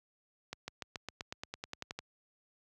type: accelerating click train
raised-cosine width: 0.2 ms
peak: -22 dBFS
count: 14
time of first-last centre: 0.53-1.99 s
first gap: 150 ms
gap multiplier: 0.95
effects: high-pass 60 Hz 12 dB/octave